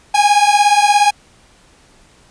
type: beating tone pair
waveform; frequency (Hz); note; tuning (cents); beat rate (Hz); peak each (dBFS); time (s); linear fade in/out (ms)
45% pulse; 815 / 832; G#5 / G#5; -33 / +3; 17; -12; 0.14-1.11; 10
effects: pink hiss -49 dBFS RMS until 2.3 s + resampled to 22050 Hz